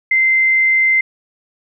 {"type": "tone", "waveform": "sine", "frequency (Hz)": 2078, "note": "C7", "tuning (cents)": -12, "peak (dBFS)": -10, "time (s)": [0.11, 1.01], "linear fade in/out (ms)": 5, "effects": []}